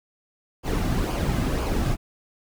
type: noise with flanger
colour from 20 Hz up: brown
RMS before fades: -24 dBFS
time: 0.63-1.97 s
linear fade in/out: 50 ms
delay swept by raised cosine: 0.51 to 2.21 ms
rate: 2 Hz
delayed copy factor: -0.5
effects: none